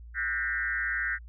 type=tone with frequency modulation; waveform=sine; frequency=1701 Hz; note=G#6; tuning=41 cents sharp; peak=-27 dBFS; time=0.14-1.19 s; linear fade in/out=50 ms; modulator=118 Hz; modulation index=2.2; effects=added 58 Hz sine -43 dBFS peak until 1.28 s